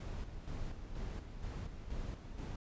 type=noise with tremolo; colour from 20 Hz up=brown; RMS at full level=-41 dBFS; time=0-2.56 s; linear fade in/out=5 ms; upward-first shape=square; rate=2.1 Hz; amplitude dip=50%; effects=resampled to 16000 Hz